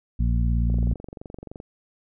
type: harmonic tone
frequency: 58.27 Hz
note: A#1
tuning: in tune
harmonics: 1 / 2 / 3 / 4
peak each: -20 / -26 / -30 / -32 dBFS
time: 0.19-0.94 s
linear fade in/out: 10 ms
type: click train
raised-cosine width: 2 ms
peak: -24 dBFS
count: 22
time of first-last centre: 0.7-1.601 s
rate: 23.3 Hz
effects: none